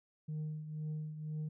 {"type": "tone with tremolo", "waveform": "sine", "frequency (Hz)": 153.8, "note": "D#3", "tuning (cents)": -20, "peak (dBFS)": -33, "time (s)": [0.28, 1.49], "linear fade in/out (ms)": 10, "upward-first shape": "triangle", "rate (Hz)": 2, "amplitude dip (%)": 70, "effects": ["tanh soft clip ceiling -35 dBFS"]}